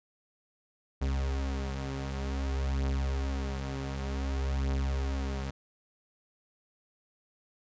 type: beating tone pair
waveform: 40% pulse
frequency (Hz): 67.4 / 67.94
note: C#2 / C#2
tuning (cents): -48 / -34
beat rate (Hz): 0.54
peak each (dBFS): -30 / -35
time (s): 1.01-5.51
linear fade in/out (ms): 10
effects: resampled to 16000 Hz